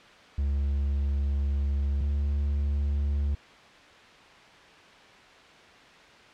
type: tone pair in turn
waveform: triangle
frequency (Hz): 70 / 71.47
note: C#2 / D2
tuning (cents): +18 / -47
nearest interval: unison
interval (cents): 35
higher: second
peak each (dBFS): -22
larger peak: neither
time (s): 0.38-2.01 / 2.01-3.35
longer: first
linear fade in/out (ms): 5
effects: white hiss -51 dBFS RMS until 6.33 s + low-pass 3000 Hz 12 dB/octave